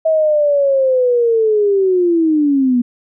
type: linear sweep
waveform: sine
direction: down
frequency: 645 to 238 Hz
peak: -10 dBFS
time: 0.05-2.82 s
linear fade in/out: 10 ms
effects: none